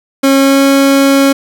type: tone with pitch glide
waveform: 30% pulse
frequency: 272.4 to 274.9 Hz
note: C#4 to C#4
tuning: -30 to -14 cents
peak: -3 dBFS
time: 0.23-1.33 s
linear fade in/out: 10 ms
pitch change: +16 cents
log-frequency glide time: 0.38-0.64 s
effects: none